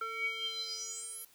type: tone with band-pass filter sweep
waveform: square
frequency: 450 Hz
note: A4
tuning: 39 cents sharp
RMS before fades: -39 dBFS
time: 0.01-1.25 s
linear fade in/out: 5 ms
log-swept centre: 1500 to 12000 Hz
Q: 9.8
effects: white hiss -63 dBFS RMS until 1.34 s